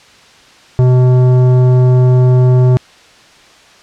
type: tone with tanh clipping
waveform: sine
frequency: 126.4 Hz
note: B2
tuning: 41 cents sharp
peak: -7 dBFS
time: 0.79-2.77 s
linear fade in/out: 0 ms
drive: 13 dB
effects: white hiss -42 dBFS RMS until 3.82 s + low-pass 5000 Hz 12 dB/octave